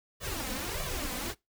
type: noise with flanger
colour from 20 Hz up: pink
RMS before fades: -35 dBFS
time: 0.2-1.35 s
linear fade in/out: 50 ms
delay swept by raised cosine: 1.7 to 4 ms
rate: 1.6 Hz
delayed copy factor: +1
effects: noise-tail reverb RT60 0.2 s tail -23 dB re dry